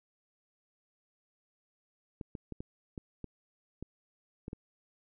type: clicks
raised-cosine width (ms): 3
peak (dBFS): -27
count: 9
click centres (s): 2.212 / 2.352 / 2.523 / 2.605 / 2.978 / 3.243 / 3.826 / 4.481 / 4.531
effects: none